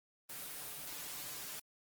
white noise with comb filter, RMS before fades -45 dBFS, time 0.29-1.6 s, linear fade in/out 10 ms, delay 6.8 ms, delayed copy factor +0.9, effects Opus 24 kbps

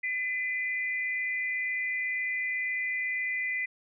sine tone pair together, 2018 / 2400 Hz, B6 / D7, +37 / +37 cents, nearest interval minor third, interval 300 cents, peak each -29 / -36 dBFS, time 0.03-3.66 s, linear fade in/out 10 ms, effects none

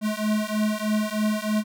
square beating tone pair, 212 / 215.2 Hz, G#3 / A3, +36 / -38 cents, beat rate 3.2 Hz, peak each -26 dBFS, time 0.01-1.64 s, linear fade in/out 50 ms, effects none

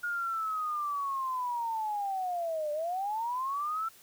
sine linear two-way sweep, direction down then up, 1436 to 587.3 to 1349 Hz, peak -30 dBFS, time 0.03-3.89 s, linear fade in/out 10 ms, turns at 2.72 s, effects white hiss -57 dBFS RMS until 4.02 s

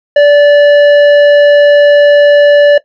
triangle tone with tanh clipping, 581 Hz, D5, 19 cents flat, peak -3 dBFS, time 0.16-2.78 s, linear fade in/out 5 ms, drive 14 dB, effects noise-tail reverb RT60 0.1 s tail -17 dB re dry

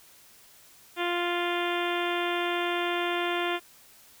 harmonic tone, 349.2 Hz, F4, in tune, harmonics 1 / 2 / 3 / 4 / 5 / 6 / 7 / 8 / 9 / 10, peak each -30 / -33 / -35 / -36 / -37 / -38 / -38 / -39 / -40 / -40 dBFS, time 0.96-3.6 s, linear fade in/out 50 ms, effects white hiss -55 dBFS RMS until 4.2 s

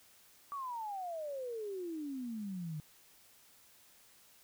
sine exponential sweep, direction down, 1161 to 148.5 Hz, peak -38 dBFS, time 0.52-2.8 s, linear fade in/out 0 ms, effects white hiss -63 dBFS RMS until 4.43 s

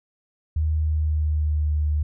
sine tone with pitch glide, 77.78 to 75.3 Hz, D#2 to D2, 0 to +44 cents, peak -19 dBFS, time 0.56-2.03 s, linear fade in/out 5 ms, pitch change -56 cents, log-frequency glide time 0.76-1.72 s, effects none

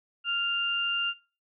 sine tone pair together, 1395.6 / 2794 Hz, F6 / F7, -2 / 0 cents, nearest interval octave, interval 1202 cents, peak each -32 / -27 dBFS, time 0.24-1.14 s, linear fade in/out 50 ms, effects noise-tail reverb RT60 0.4 s tail -21 dB re dry

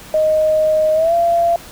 sine tone with pitch glide, 622.3 to 682.6 Hz, D#5 to F5, 0 to -40 cents, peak -11 dBFS, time 0.14-1.56 s, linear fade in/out 2 ms, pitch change +160 cents, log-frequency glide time 0.94-1.14 s, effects pink hiss -37 dBFS RMS until 1.71 s

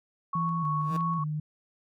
sine tone with tremolo, 1108.7 Hz, C#6, in tune, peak -27 dBFS, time 0.33-1.24 s, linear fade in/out 5 ms, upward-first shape square, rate 3.1 Hz, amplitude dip 25%
sine tone with vibrato, 159.5 Hz, D#3, 43 cents sharp, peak -28 dBFS, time 0.35-1.4 s, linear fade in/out 5 ms, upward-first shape square, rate 1.8 Hz, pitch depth 82 cents each way
15% pulse tone with exponential growth, 157.4 Hz, D#3, 20 cents sharp, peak -28 dBFS, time 0.74-0.97 s, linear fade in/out 5 ms, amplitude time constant 49 ms
clicks, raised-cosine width 0.3 ms, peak -42 / -35 dBFS, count 2, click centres 0.996 / 1.008 s
effects MP3 96 kbps

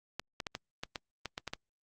clicks, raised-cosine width 0.2 ms, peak -19 dBFS, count 10, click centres 0.196 / 0.402 / 0.468 / 0.551 / 0.835 / 0.958 / 1.257 / 1.379 / 1.477 / 1.535 s, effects Opus 48 kbps

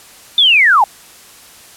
sine linear sweep, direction down, 3600 to 760 Hz, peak -6 dBFS, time 0.38-0.84 s, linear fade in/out 2 ms, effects white hiss -40 dBFS RMS until 1.76 s + low-pass 12000 Hz 12 dB/octave

